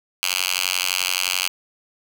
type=tone with high-pass filter; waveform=5% pulse; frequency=91.6 Hz; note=F#2; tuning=17 cents flat; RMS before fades=-23 dBFS; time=0.23-1.48 s; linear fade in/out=0 ms; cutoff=2700 Hz; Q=1.2; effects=none